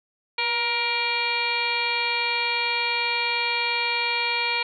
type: harmonic tone with a mistuned harmonic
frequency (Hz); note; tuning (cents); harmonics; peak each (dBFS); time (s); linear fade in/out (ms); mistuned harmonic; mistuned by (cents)
471.4; A#4; +19; 1 / 2 / 3 / 4 / 5 / 6 / 7 / 8 / 9; -36 / -29 / -36 / -35 / -25 / -34 / -34 / -36 / -31; 0.38-4.63; 5; 1; +39
effects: none